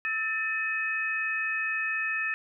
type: tone cluster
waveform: sine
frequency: 1308 / 1782 / 2543 Hz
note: E6 / A6 / D#7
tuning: -14 / +22 / +37 cents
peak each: -38 / -29 / -31 dBFS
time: 0.05-2.34 s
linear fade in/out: 0 ms
effects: none